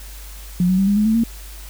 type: tone with pitch steps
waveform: sine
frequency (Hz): 178.4 / 186.08 / 194.1 / 202.5 / 211.2 / 220.3 / 229.8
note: F3 / F#3 / G3 / G#3 / G#3 / A3 / A#3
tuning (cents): +37 / +10 / -17 / -43 / +29 / +2 / -25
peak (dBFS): -13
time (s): 0.6-1.237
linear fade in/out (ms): 2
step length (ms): 91
effects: added 50 Hz sine -34 dBFS peak until 1.69 s + white hiss -41 dBFS RMS until 1.69 s